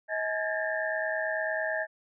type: tone cluster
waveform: sine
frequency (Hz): 636 / 844 / 1628 / 1746 / 1815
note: D#5 / G#5 / G#6 / A6 / A#6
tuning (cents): +38 / +28 / -35 / -14 / -47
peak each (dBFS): -31 / -39 / -34 / -36 / -36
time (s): 0.08-1.87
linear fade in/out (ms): 50
effects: none